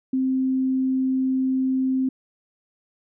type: tone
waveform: sine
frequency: 261.6 Hz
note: C4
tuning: in tune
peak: -19 dBFS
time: 0.13-2.09 s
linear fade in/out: 5 ms
effects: none